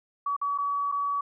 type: tone with dropouts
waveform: sine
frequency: 1137 Hz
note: C#6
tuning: 44 cents sharp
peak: -25 dBFS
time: 0.26-1.21 s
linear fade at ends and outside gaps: 5 ms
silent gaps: 0.365-0.414 / 0.578-0.584 / 0.917-0.922 s
effects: none